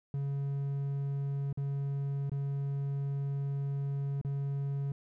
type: tone with dropouts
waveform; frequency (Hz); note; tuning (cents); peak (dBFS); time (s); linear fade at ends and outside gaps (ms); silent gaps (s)
triangle; 139.6; C#3; +13; -29; 0.14-4.92; 2; 1.528-1.574 / 2.296-2.317 / 4.214-4.248
effects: none